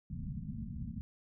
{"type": "low-pass noise", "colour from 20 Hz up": "white", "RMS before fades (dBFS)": -41, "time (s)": [0.1, 1.01], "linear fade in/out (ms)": 0, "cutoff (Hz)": 240, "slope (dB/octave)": 96, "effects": []}